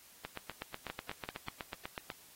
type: two click trains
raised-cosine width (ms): 0.3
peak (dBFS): -24 / -23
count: 16 / 4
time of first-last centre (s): 0.25-2.102 / 0.9-1.484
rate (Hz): 8.1 / 5.14
effects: white hiss -59 dBFS RMS until 2.35 s + AAC 48 kbps